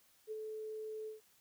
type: tone with ADSR envelope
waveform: sine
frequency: 434.1 Hz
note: A4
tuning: 23 cents flat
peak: -38 dBFS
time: 0.27-1.21 s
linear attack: 45 ms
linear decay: 25 ms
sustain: -3 dB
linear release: 140 ms
effects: white hiss -69 dBFS RMS until 1.4 s